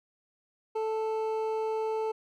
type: tone pair together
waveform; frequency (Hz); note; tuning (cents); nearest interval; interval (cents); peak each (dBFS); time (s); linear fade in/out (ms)
triangle; 439.5 / 880; A4 / A5; -2 / 0; octave; 1202; -27 / -33; 0.75-2.12; 10
effects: none